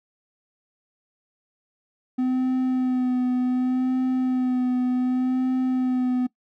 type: tone with vibrato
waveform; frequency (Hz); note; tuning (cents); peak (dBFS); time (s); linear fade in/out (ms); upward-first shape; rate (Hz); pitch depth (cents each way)
triangle; 254; B3; +49; -18; 2.18-6.27; 10; sine; 0.67; 23
effects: noise-tail reverb RT60 0.1 s tail -21 dB re dry